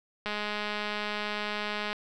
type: click train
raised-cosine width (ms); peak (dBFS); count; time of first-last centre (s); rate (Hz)
0.3; -17; 350; 0.26-1.93; 209
effects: none